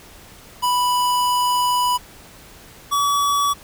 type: tone pair in turn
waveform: square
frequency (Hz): 987.8 / 1139.5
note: B5 / C#6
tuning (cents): 0 / +47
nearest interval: major second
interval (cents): 247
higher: second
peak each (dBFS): -17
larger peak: neither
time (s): 0.62-1.98 / 2.91-3.54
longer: first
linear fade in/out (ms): 20
effects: pink hiss -44 dBFS RMS until 3.63 s